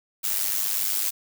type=noise with amplitude modulation; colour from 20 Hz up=blue; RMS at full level=-22 dBFS; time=0.23-1.11 s; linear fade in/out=20 ms; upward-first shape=sine; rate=100 Hz; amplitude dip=80%; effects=none